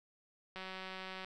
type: click train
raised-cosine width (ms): 0.3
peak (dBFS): -29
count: 130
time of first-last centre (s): 0.56-1.246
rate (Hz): 188
effects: none